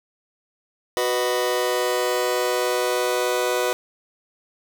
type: chord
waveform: sawtooth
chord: B major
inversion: second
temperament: just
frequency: 370.4 / 493.9 / 617.4 Hz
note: F#4 / B4 / D#5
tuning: +2 / 0 / -14 cents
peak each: -21 / -19 / -23 dBFS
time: 0.97-3.73 s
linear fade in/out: 0 ms
effects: none